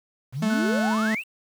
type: exponential sweep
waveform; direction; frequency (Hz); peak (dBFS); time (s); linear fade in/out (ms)
sine; up; 116.54 to 2863; -26; 0.32-1.24; 50
type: tone with vibrato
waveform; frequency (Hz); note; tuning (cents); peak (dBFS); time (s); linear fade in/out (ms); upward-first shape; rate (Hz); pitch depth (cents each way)
45% pulse; 218.3; A3; -13; -22; 0.42-1.15; 5; triangle; 15; 14
type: tone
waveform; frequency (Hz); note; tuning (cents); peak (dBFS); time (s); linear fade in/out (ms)
triangle; 1488; F#6; +9; -28; 0.49-0.95; 20
effects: low-pass 9000 Hz 12 dB/octave + 8-bit